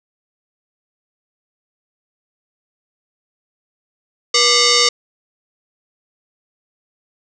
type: tone with frequency modulation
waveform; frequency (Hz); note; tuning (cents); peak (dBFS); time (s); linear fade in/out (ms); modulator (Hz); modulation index
sine; 483.2; B4; -38; -10; 4.34-4.89; 5; 835; 7.1
effects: none

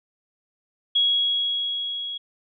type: tone with level ramp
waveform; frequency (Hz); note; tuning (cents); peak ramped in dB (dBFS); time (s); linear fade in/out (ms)
sine; 3322; G#7; 0; -16 to -29; 0.95-2.18; 10
effects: none

